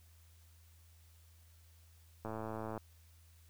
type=click train; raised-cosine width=1 ms; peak=-28 dBFS; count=59; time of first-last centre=2.25-2.777 s; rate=110 Hz; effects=added 82 Hz sine -60 dBFS peak until 3.49 s + white hiss -69 dBFS RMS until 3.49 s